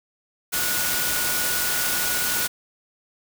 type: tone in noise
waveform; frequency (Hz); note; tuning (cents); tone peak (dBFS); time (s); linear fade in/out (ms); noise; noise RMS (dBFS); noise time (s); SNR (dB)
sine; 1458; F#6; -26; -30; 0.52-2.48; 20; white; -24; 0.52-2.48; -9
effects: none